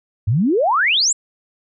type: exponential sweep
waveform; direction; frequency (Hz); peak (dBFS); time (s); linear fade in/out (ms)
sine; up; 94 to 8010; -13; 0.27-1.13; 10
effects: none